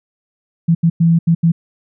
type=tone bursts at uneven times; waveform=sine; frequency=166.6 Hz; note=E3; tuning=19 cents sharp; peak=-8 dBFS; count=5; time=0.68-0.75 / 0.83-0.9 / 1-1.19 / 1.27-1.35 / 1.43-1.52 s; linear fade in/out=10 ms; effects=none